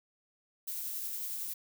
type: noise with tremolo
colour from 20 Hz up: violet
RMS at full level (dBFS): -37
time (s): 0.67-1.54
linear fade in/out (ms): 10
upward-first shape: triangle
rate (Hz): 11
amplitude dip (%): 25
effects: none